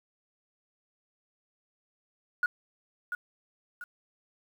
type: tone with echo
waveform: sine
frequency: 1449 Hz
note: F#6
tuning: 37 cents flat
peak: -22 dBFS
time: 2.43-2.46 s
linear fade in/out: 2 ms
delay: 690 ms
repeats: 2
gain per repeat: -8 dB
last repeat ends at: 3.84 s
effects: tanh soft clip ceiling -18 dBFS + 9-bit